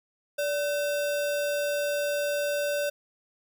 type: tone with sample-and-hold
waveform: sine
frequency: 580 Hz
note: D5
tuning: 22 cents flat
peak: -25 dBFS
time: 0.38-2.9 s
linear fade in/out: 10 ms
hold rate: 2100 Hz
effects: none